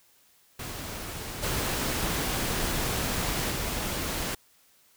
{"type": "noise with level steps", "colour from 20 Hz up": "pink", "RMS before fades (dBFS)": [-37, -29, -31], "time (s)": [0.59, 4.35], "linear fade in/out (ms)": 5, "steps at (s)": [1.42, 3.5], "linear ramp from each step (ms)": 20, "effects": ["white hiss -62 dBFS RMS until 4.96 s"]}